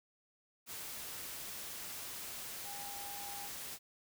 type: tone in noise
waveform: sine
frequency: 808 Hz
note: G#5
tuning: 48 cents flat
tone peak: -48 dBFS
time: 2.63-3.5 s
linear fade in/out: 50 ms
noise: white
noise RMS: -45 dBFS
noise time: 0.66-3.79 s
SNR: -6 dB
effects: none